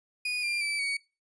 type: tone with pitch steps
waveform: 35% pulse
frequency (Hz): 2465 / 2389 / 2316 / 2245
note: D#7 / D7 / D7 / C#7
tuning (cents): -17 / +29 / -25 / +21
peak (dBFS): -26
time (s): 0.25-0.97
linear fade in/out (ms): 5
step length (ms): 180
effects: noise-tail reverb RT60 0.3 s tail -22 dB re dry + resampled to 22050 Hz